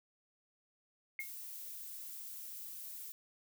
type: tone with exponential decay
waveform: sine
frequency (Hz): 2154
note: C7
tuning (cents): +50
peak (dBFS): -34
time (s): 1.19-1.31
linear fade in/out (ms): 1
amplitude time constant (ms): 25
type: noise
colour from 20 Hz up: violet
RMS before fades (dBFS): -47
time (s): 1.2-3.12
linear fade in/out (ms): 0
effects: none